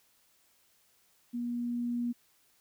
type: tone with level ramp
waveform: sine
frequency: 240 Hz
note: B3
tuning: 49 cents flat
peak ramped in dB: -32 to -29 dBFS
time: 1.33-2.13 s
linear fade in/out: 20 ms
effects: white hiss -68 dBFS RMS until 2.6 s